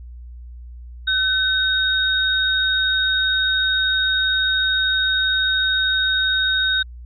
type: tone pair together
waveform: sine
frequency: 1523 / 3735 Hz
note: F#6 / A#7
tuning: +50 / +3 cents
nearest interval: octave + major third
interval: 1553 cents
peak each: -19 dBFS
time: 1.07-6.83 s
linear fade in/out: 10 ms
effects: added 60 Hz sine -34 dBFS peak until 7.05 s